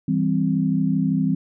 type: chord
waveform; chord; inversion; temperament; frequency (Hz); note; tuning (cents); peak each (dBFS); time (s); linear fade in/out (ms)
sine; C major; first; just; 163.52 / 196.22 / 261.6; E3 / G3 / C4; -14 / +2 / 0; -22; 0.08-1.35; 5
effects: none